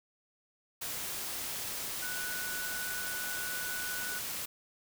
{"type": "tone in noise", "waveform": "sine", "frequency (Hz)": 1480, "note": "F#6", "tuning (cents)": 0, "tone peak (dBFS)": -38, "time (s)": [2.02, 4.19], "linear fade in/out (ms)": 10, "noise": "white", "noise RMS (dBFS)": -38, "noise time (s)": [0.81, 4.46], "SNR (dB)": -3, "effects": []}